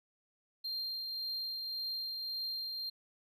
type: tone with tremolo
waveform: triangle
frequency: 4186 Hz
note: C8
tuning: in tune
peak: -34 dBFS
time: 0.64-2.9 s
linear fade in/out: 10 ms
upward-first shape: triangle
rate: 1.8 Hz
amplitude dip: 30%
effects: none